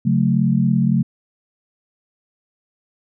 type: chord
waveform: sine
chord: F# minor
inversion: second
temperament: equal with one note detuned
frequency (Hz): 138.59 / 182.24 / 220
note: C#3 / F#3 / A3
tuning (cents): 0 / -26 / 0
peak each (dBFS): -18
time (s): 0.05-1.03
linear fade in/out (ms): 10
effects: none